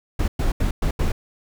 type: noise bursts at uneven times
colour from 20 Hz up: brown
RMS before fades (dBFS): -20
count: 5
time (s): 0.19-0.28 / 0.39-0.52 / 0.6-0.71 / 0.82-0.91 / 0.99-1.12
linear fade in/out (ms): 5
effects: none